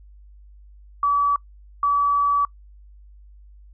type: tone bursts at uneven times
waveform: sine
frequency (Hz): 1146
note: D6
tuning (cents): -43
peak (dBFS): -16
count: 2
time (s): 1.03-1.36 / 1.83-2.45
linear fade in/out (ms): 2
effects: noise-tail reverb RT60 0.1 s tail -24 dB re dry + added 50 Hz sine -44 dBFS peak until 3.73 s